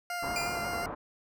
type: tone with vibrato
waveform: 20% pulse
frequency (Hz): 698.5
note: F5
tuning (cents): 0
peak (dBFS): -28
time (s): 0.1-0.86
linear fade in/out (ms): 2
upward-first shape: square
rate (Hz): 5.5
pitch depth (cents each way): 14
type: low-pass noise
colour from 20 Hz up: white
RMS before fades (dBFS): -38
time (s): 0.22-0.95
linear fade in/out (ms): 10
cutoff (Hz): 1200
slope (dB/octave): 24
type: tone with exponential decay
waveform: 20% pulse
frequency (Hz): 2408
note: D7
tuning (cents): +43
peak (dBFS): -25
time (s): 0.36-0.87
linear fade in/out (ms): 1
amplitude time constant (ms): 110
effects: none